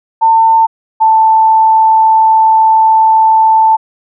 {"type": "tone pair in turn", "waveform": "sine", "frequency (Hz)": [898, 883.6], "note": ["A5", "A5"], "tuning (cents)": [35, 7], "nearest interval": "unison", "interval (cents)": 28, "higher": "first", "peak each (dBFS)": -4, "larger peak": "neither", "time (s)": [[0.21, 0.67], [1, 3.77]], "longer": "second", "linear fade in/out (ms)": 20, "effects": []}